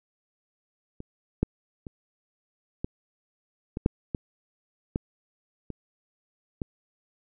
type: clicks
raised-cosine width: 3 ms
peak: -25 / -9 / -25 / -16 / -18 / -7 / -15 / -13 / -22 / -17 dBFS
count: 10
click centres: 1.004 / 1.43 / 1.868 / 2.845 / 3.771 / 3.861 / 4.148 / 4.959 / 5.703 / 6.618 s
effects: none